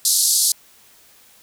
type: band-pass noise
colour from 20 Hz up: white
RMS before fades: -17 dBFS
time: 0.05-0.52 s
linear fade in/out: 2 ms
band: 4000 to 12000 Hz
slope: 48 dB/octave
effects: white hiss -51 dBFS RMS until 1.42 s